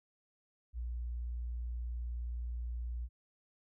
sine tone, 59.5 Hz, A#1, 36 cents sharp, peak -36 dBFS, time 0.73-3.09 s, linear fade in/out 50 ms, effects none

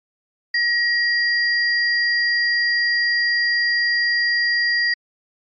sine tone pair together, 1900 / 4788 Hz, A#6 / D8, +33 / +33 cents, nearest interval octave + major third, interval 1600 cents, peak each -17 / -22 dBFS, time 0.54-4.94 s, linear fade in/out 5 ms, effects MP3 32 kbps

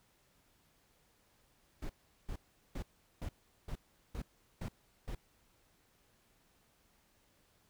brown noise bursts, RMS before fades -40 dBFS, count 8, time 1.82-5.15 s, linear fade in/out 5 ms, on 75 ms, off 390 ms, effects pink hiss -71 dBFS RMS until 7.69 s

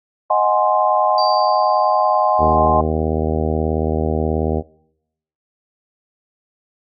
sine chord, Ab dominant seventh, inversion second, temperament equal, 622.3 / 740 / 830.6 / 1046.5 Hz, Eb5 / Gb5 / Ab5 / C6, 0 / 0 / 0 / 0 cents, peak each -18 dBFS, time 0.3-2.81 s, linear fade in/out 5 ms
sine tone with exponential decay, 4674 Hz, D8, 9 cents flat, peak -21 dBFS, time 1.18-2.56 s, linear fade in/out 1 ms, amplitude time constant 300 ms
harmonic tone, 78.5 Hz, D#2, 16 cents sharp, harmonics 1 / 2 / 3 / 4 / 5 / 6 / 7 / 8 / 9 / 10, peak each -21 / -25 / -24 / -27 / -24 / -25 / -30 / -30 / -30 / -32 dBFS, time 2.38-4.63 s, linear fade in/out 50 ms
effects noise-tail reverb RT60 0.8 s tail -23 dB re dry + Opus 32 kbps

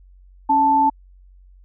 sine tone pair together, 277.2 / 880 Hz, C#4 / A5, 0 / 0 cents, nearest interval octave + minor sixth, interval 2000 cents, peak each -22 / -13 dBFS, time 0.49-0.9 s, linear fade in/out 10 ms, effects added 46 Hz sine -45 dBFS peak until 1.64 s

